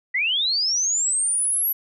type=linear sweep; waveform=sine; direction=up; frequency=1912 to 11840 Hz; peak=-19 dBFS; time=0.14-1.73 s; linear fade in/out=10 ms; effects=none

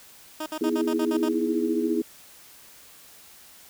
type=tone bursts; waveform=15% pulse; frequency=311.1 Hz; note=D#4; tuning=in tune; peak=-23 dBFS; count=8; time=0.4-1.288 s; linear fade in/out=5 ms; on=62 ms; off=56 ms
type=chord; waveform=sine; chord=E major seventh; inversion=second; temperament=equal with one note detuned; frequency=246.9 / 315.1 / 329.6 / 415.3 Hz; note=B3 / D#4 / E4 / G#4; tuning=0 / +22 / 0 / 0 cents; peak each=-28 / -29 / -26 / -28 dBFS; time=0.61-2.02 s; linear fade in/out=5 ms
effects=white hiss -50 dBFS RMS until 3.69 s

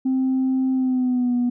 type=tone with pitch glide; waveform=sine; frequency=261.6 to 244.1 Hz; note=C4 to B3; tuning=0 to -20 cents; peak=-16 dBFS; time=0.05-1.5 s; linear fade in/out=10 ms; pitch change=-120 cents; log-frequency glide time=0.73-1.35 s; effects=tanh soft clip ceiling -15 dBFS

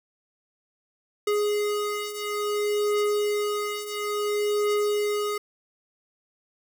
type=beating tone pair; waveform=square; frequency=415.3 / 415.88 Hz; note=G#4 / G#4; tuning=0 / +2 cents; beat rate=0.58 Hz; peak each=-30 / -26 dBFS; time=1.27-5.38 s; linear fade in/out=5 ms; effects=none

